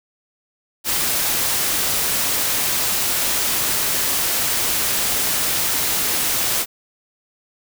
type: noise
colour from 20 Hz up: white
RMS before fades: -20 dBFS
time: 0.84-6.66 s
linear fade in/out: 50 ms
effects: none